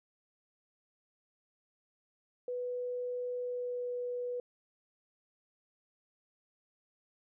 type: tone with pitch glide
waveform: sine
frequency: 493.9 to 490.8 Hz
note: B4 to B4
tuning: 0 to -11 cents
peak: -34 dBFS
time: 2.48-4.4 s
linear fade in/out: 2 ms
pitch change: -11 cents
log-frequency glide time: 3.36-3.9 s
effects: none